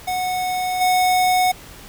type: tone with level steps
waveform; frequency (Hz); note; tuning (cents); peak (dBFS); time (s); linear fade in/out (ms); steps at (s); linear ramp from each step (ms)
square; 735; F#5; -12; -21 / -15; 0.07-1.52; 10; 0.8; 20
effects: pink hiss -41 dBFS RMS until 1.88 s